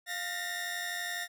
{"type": "tone cluster", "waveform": "sawtooth", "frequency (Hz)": [703, 1806, 1898], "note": ["F5", "A6", "A#6"], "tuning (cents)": [11, 45, 31], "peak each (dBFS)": [-38, -33, -36], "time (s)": [0.06, 1.28], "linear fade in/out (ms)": 50, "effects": []}